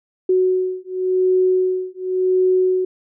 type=beating tone pair; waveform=sine; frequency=370 / 370.91 Hz; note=F#4 / F#4; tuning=0 / +4 cents; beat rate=0.91 Hz; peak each=-18 dBFS; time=0.29-2.85 s; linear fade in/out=5 ms; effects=none